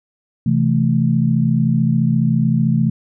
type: chord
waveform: sine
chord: A minor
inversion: first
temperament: equal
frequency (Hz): 130.81 / 164.81 / 220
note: C3 / E3 / A3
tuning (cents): 0 / 0 / 0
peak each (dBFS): -17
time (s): 0.46-2.9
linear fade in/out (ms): 5
effects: none